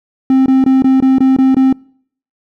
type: tone bursts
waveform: triangle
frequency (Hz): 263.8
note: C4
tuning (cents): +14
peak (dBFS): -4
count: 8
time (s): 0.3-1.727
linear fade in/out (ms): 2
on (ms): 160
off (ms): 21
effects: noise-tail reverb RT60 0.6 s tail -26 dB re dry